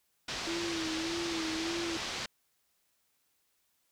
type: low-pass noise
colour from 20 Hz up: white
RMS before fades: -38 dBFS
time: 0.28-2.26 s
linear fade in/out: 5 ms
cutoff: 5500 Hz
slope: 24 dB/octave
type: tone with vibrato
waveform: sine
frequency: 330 Hz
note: E4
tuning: 2 cents sharp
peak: -34 dBFS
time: 0.47-1.97 s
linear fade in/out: 2 ms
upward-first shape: sine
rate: 1.7 Hz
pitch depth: 58 cents each way
effects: white hiss -75 dBFS RMS until 3.91 s